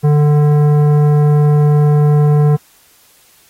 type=tone with tanh clipping; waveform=triangle; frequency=148.1 Hz; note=D3; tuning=15 cents sharp; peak=-9 dBFS; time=0.03-2.57 s; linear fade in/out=20 ms; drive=17 dB; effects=white hiss -49 dBFS RMS until 3.49 s + AAC 48 kbps